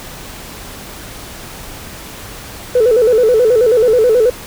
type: tone with vibrato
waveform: sine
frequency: 466.2 Hz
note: A#4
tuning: in tune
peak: -6 dBFS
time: 2.75-4.3 s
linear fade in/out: 5 ms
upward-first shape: square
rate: 9.3 Hz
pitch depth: 110 cents each way
effects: tanh soft clip ceiling -3 dBFS + pink hiss -31 dBFS RMS until 4.46 s